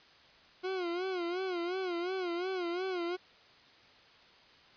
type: tone with vibrato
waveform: 40% pulse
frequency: 360 Hz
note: F#4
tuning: 47 cents flat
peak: -32 dBFS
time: 0.63-3.17 s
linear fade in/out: 20 ms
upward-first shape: sine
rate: 2.8 Hz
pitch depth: 100 cents each way
effects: white hiss -59 dBFS RMS until 4.76 s + resampled to 11025 Hz